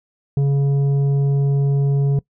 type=tone with tanh clipping; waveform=triangle; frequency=139.9 Hz; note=C#3; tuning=16 cents sharp; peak=-15 dBFS; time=0.37-2.19 s; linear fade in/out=2 ms; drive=11 dB; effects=noise-tail reverb RT60 0.1 s tail -22 dB re dry